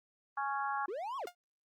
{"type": "harmonic tone", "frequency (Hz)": 277.2, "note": "C#4", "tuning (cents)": 0, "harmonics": [3, 4, 5, 6], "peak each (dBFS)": [-36, -37, -40, -43], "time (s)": [0.37, 0.86], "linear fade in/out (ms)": 5}
{"type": "linear two-way sweep", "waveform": "triangle", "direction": "up then down", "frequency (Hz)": [329.6, 1139, 329.6], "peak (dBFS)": -35, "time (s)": [0.88, 1.26], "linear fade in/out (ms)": 5, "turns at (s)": 1.17}
{"type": "tone with exponential decay", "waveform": "sawtooth", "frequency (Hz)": 709, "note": "F5", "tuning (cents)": 26, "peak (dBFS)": -34, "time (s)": [1.27, 1.35], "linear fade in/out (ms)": 2, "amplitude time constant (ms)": 16}
{"effects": ["Opus 48 kbps"]}